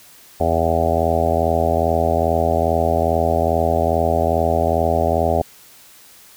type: harmonic tone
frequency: 82.41 Hz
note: E2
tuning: in tune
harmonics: 1 / 2 / 3 / 4 / 5 / 6 / 7 / 8 / 9 / 10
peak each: -22 / -28 / -26 / -30 / -24 / -28 / -22 / -21 / -22 / -31 dBFS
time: 0.4-5.42 s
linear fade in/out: 5 ms
effects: white hiss -46 dBFS RMS until 6.36 s